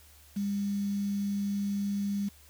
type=tone with quantisation; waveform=sine; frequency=201.1 Hz; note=G3; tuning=44 cents sharp; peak=-28 dBFS; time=0.36-2.29 s; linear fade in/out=10 ms; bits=8; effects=added 73 Hz sine -57 dBFS peak until 2.49 s + white hiss -58 dBFS RMS until 2.49 s